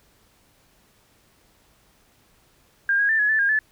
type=tone with pitch steps; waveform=sine; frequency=1605 / 1644 / 1777 / 1689 / 1753 / 1619 / 1735 Hz; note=G6 / G#6 / A6 / G#6 / A6 / G#6 / A6; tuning=+40 / -18 / +17 / +29 / -7 / -45 / -25 cents; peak=-17 dBFS; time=2.89-3.59 s; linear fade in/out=2 ms; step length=100 ms; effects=pink hiss -60 dBFS RMS until 3.71 s